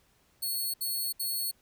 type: tone bursts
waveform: 5% pulse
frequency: 4373 Hz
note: C#8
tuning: 24 cents flat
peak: -23 dBFS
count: 3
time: 0.42-1.514 s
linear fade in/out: 10 ms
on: 320 ms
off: 67 ms
effects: pink hiss -67 dBFS RMS until 1.61 s